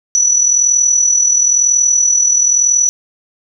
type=tone with amplitude modulation; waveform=sine; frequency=5920 Hz; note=F#8; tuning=in tune; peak=-6 dBFS; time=0.15-2.89 s; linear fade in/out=0 ms; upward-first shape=sine; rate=41 Hz; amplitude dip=55%; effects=none